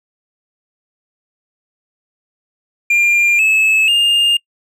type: tone with pitch steps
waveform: triangle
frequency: 2396 / 2598 / 2817 Hz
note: D7 / E7 / F7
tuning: +34 / -26 / +14 cents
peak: -8 dBFS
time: 2.9-4.37 s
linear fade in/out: 5 ms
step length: 490 ms
effects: noise-tail reverb RT60 0.1 s tail -26 dB re dry